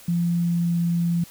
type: tone with pitch glide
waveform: sine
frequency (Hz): 171.9 to 170.81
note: F3 to F3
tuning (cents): -27 to -38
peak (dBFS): -19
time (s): 0.08-1.24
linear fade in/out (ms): 5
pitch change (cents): -11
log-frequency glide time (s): 0.38-0.86
effects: white hiss -47 dBFS RMS until 1.3 s